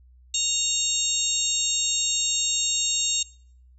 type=harmonic tone with a mistuned harmonic; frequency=932.3 Hz; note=A#5; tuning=in tune; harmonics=3 / 4 / 5 / 6 / 7 / 8; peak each=-32 / -27 / -34 / -35 / -31 / -25 dBFS; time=0.34-3.23 s; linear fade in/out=5 ms; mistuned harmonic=5; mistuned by=-120 cents; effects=noise-tail reverb RT60 0.6 s tail -24 dB re dry + added 62 Hz sine -50 dBFS peak until 3.78 s